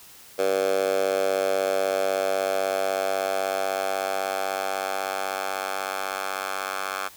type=tone with high-pass filter sweep; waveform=10% pulse; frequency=96.2 Hz; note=G2; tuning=32 cents flat; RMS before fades=-26 dBFS; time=0.38-7.09 s; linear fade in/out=20 ms; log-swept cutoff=500 to 1000 Hz; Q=3.5; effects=white hiss -48 dBFS RMS until 7.16 s